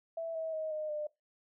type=tone with pitch steps; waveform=sine; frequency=659.3 / 644.2 / 629.5 / 615.1 / 601.1 Hz; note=E5 / E5 / D#5 / D#5 / D5; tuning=0 / -40 / +20 / -20 / +40 cents; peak=-34 dBFS; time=0.17-1.07 s; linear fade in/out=5 ms; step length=180 ms; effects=noise-tail reverb RT60 0.2 s tail -21 dB re dry